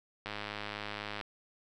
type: click train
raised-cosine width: 0.3 ms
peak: -22 dBFS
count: 100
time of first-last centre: 0.26-1.212 s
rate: 104 Hz
effects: none